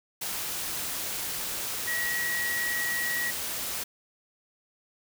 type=tone in noise; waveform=sine; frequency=1916 Hz; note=A#6; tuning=47 cents sharp; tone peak=-28 dBFS; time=1.87-3.31 s; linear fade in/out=10 ms; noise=white; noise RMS=-33 dBFS; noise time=0.21-3.84 s; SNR=+2 dB; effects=none